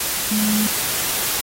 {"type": "tone in noise", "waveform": "sine", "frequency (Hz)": 212.5, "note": "G#3", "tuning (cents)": 40, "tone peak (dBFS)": -18, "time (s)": [0.31, 0.67], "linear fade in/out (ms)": 5, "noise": "white", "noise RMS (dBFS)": -22, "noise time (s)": [0, 1.41], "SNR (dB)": 1, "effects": ["AAC 48 kbps"]}